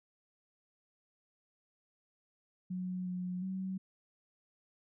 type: tone with pitch steps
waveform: sine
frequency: 182.9 / 181 / 188.9 Hz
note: F#3 / F#3 / F#3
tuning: -20 / -38 / +36 cents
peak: -35 dBFS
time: 2.7-3.78 s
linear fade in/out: 10 ms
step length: 360 ms
effects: none